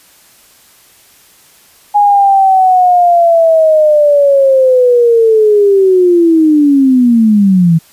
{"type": "linear sweep", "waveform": "sine", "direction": "down", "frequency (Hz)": [830, 159.2], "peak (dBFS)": -4, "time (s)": [1.94, 7.79], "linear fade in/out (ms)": 20, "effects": ["white hiss -44 dBFS RMS until 7.92 s", "resampled to 32000 Hz"]}